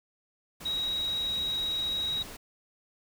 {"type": "tone in noise", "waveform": "sine", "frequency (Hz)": 3819, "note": "A#7", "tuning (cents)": 41, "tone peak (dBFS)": -28, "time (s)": [0.65, 2.23], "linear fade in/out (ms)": 10, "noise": "pink", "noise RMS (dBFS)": -44, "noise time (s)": [0.6, 2.37], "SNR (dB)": 13, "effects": []}